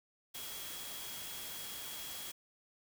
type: tone in noise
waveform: sine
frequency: 3306 Hz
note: G#7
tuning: 9 cents flat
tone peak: -50 dBFS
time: 0.34-2.32 s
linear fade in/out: 10 ms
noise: white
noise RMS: -45 dBFS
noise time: 0.34-2.32 s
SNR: -8 dB
effects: none